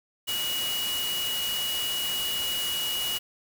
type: tone in noise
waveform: sine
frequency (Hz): 2911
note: F#7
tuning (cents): -29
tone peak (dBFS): -28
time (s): 0.27-3.19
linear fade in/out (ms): 20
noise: white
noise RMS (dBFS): -33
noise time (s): 0.27-3.19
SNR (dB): +2
effects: none